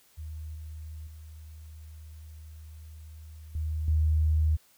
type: tone with level steps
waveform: sine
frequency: 77.78 Hz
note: D#2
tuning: in tune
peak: -36 / -38 / -43 / -28 / -21 dBFS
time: 0.17-4.57 s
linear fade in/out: 20 ms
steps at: 0.55 / 1.07 / 3.55 / 3.88 s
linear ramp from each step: 2 ms
effects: white hiss -62 dBFS RMS until 4.77 s